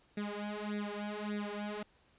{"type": "tone with flanger", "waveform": "sawtooth", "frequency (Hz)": 207.7, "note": "G#3", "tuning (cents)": 0, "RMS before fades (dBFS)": -39, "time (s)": [0.17, 1.83], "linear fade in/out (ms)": 5, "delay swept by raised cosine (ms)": [0.48, 3.58], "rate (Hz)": 1.7, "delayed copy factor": 0.95, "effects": ["pink hiss -68 dBFS RMS until 2.18 s", "resampled to 8000 Hz"]}